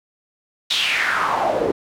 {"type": "noise with band-pass filter sweep", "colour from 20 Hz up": "pink", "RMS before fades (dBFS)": -20, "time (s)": [0.7, 1.72], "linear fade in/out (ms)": 10, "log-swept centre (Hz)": [3900, 400], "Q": 4.2, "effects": []}